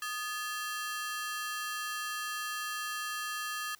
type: ring-modulated tone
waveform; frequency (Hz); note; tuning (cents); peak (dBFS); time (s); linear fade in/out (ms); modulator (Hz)
sawtooth; 1477; F#6; -3; -28; 0.02-3.75; 2; 241
effects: white hiss -62 dBFS RMS until 3.79 s